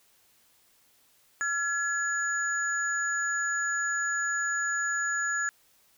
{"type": "tone cluster", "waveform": "sine", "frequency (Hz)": [1370, 1688, 6870], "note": ["F6", "G#6", "A8"], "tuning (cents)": [-34, 28, -42], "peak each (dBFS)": [-33, -28, -34], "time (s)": [1.41, 5.49], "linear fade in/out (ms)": 0, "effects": ["white hiss -64 dBFS RMS until 5.97 s"]}